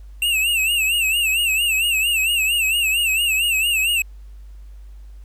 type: tone with vibrato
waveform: square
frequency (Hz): 2700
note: E7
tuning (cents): +41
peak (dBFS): -17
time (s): 0.22-4.02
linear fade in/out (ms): 2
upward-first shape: sine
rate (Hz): 4.4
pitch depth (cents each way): 110
effects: added 50 Hz sine -36 dBFS peak until 5.24 s + pink hiss -61 dBFS RMS until 5.24 s